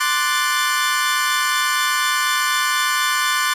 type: chord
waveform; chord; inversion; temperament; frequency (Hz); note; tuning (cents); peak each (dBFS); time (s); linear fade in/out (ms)
sawtooth; D dominant seventh; third; equal; 1046.5 / 1174.7 / 1480 / 1760; C6 / D6 / F#6 / A6; 0 / 0 / 0 / 0; -19; 0-3.54; 10
effects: resampled to 32000 Hz + 8-bit